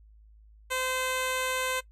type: tone with low-pass filter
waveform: 10% pulse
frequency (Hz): 515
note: C5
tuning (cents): -28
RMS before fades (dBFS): -30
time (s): 0.7-1.81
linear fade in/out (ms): 20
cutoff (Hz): 11000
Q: 1.4
effects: noise-tail reverb RT60 0.1 s tail -20 dB re dry + added 53 Hz sine -52 dBFS peak until 1.91 s